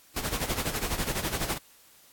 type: noise with tremolo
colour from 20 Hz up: pink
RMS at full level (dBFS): -28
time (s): 0.16-1.58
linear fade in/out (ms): 5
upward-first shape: sine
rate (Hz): 12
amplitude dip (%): 70
effects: white hiss -57 dBFS RMS until 2.12 s + AAC 64 kbps